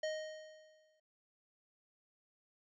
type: tone with exponential decay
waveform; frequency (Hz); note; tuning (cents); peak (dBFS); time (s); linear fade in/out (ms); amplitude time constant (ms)
square; 622.3; D#5; 0; -35; 0.03-1; 5; 210
effects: resampled to 16000 Hz